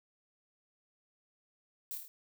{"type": "noise with echo", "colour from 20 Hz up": "violet", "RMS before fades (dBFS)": -40, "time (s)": [1.91, 1.95], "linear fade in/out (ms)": 0, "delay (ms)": 26, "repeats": 5, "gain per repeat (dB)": -3, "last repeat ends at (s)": 2.08, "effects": []}